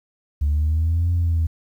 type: linear two-way sweep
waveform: sine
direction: up then down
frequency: 71.5 to 87.1 to 80.2 Hz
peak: -15 dBFS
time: 0.41-1.47 s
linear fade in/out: 10 ms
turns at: 1.12 s
effects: tanh soft clip ceiling -14 dBFS + 9-bit